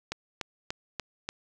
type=click train; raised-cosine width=0.2 ms; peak=-15 dBFS; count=5; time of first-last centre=0.12-1.29 s; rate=3.42 Hz; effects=none